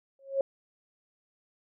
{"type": "tone with exponential growth", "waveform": "sine", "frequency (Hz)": 545, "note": "C#5", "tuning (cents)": -29, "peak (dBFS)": -20, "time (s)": [0.19, 0.41], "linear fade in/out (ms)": 2, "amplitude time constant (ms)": 46, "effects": []}